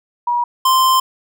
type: tone pair in turn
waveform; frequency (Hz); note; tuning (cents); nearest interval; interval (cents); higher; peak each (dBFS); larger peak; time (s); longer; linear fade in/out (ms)
sine / square; 961 / 1042.3; B5 / C6; -48 / -7; minor second; 141; second; -14 / -11; second; 0.27-0.44 / 0.65-1; second; 5
effects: none